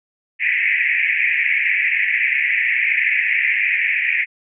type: band-pass noise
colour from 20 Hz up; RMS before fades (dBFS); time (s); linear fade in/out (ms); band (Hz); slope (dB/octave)
white; -18; 0.39-4.26; 50; 1800 to 2500; 96
effects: none